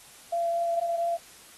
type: tone with vibrato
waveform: sine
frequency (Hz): 681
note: F5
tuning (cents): -44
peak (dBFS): -24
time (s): 0.32-1.17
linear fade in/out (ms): 10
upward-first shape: triangle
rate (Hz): 4.3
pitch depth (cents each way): 10
effects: white hiss -51 dBFS RMS until 1.57 s + AAC 32 kbps